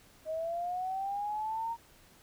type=linear sweep; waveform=sine; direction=up; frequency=622.3 to 932.3 Hz; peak=-32 dBFS; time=0.25-1.77 s; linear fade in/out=50 ms; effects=pink hiss -60 dBFS RMS until 2.22 s